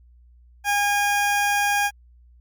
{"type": "tone", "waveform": "20% pulse", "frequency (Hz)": 815, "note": "G#5", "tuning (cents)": -33, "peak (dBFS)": -14, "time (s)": [0.64, 1.91], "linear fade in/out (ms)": 50, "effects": ["added 60 Hz sine -49 dBFS peak until 2.4 s", "Opus 48 kbps"]}